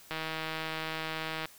click train, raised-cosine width 0.3 ms, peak -19 dBFS, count 215, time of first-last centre 0.11-1.456 s, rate 159 Hz, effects white hiss -55 dBFS RMS until 1.58 s

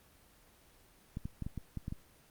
clicks, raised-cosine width 5 ms, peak -26 dBFS, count 8, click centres 1.171 / 1.255 / 1.423 / 1.465 / 1.577 / 1.773 / 1.881 / 1.924 s, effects pink hiss -63 dBFS RMS until 2.3 s + Opus 24 kbps

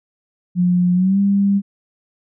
sine tone with pitch glide, 178.4 to 199.09 Hz, F3 to G3, +37 to +27 cents, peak -12 dBFS, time 0.55-1.62 s, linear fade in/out 50 ms, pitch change +190 cents, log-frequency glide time 0.94-1.19 s, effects none

